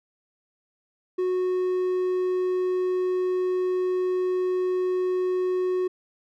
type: tone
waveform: triangle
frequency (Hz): 366.9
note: F#4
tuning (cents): -15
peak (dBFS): -20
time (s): 1.18-5.88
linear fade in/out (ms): 10
effects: none